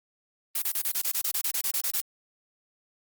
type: noise bursts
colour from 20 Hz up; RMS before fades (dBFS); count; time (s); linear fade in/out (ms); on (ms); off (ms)
blue; -27; 15; 0.55-2.007; 5; 71; 28
effects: Opus 32 kbps